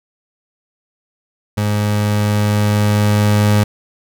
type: tone with level ramp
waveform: 30% pulse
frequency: 104.4 Hz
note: G#2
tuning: 10 cents sharp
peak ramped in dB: -12 to -7 dBFS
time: 1.57-3.64 s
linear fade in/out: 10 ms
effects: none